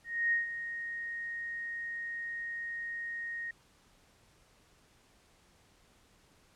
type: tone with ADSR envelope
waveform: sine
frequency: 1864.7 Hz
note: A#6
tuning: in tune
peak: -25 dBFS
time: 0.04-3.51 s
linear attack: 280 ms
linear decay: 140 ms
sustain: -11 dB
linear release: 4 ms
effects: pink hiss -65 dBFS RMS until 6.55 s + low-pass 10000 Hz 12 dB/octave